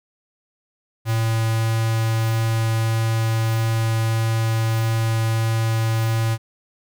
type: tone with notch filter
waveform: square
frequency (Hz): 112.6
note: A2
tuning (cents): +40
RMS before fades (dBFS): -20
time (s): 1.05-6.38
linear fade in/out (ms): 50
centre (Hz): 400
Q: 1.5
effects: none